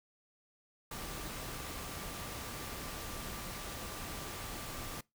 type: tone in noise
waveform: sine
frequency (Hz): 1176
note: D6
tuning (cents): +2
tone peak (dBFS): -53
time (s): 0.91-5.01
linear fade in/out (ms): 5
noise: pink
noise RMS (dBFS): -43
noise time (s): 0.91-5.01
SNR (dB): -13
effects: noise-tail reverb RT60 0.2 s tail -23 dB re dry